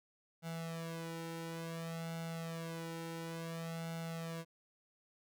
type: tone with flanger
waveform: sawtooth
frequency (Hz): 165.1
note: E3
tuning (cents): +3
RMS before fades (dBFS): -43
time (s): 0.42-4.45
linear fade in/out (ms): 50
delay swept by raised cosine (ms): 1.4 to 2.18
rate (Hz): 0.57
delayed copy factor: +0.9
effects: none